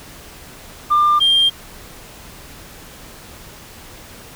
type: tone pair in turn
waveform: sine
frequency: 1196 / 3193 Hz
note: D6 / G7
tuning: +31 / +31 cents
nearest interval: octave + perfect fourth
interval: 1700 cents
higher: second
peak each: -9 dBFS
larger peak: neither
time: 0.9-1.2 / 1.2-1.5 s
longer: neither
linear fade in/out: 20 ms
effects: tanh soft clip ceiling -8 dBFS + pink hiss -39 dBFS RMS until 4.35 s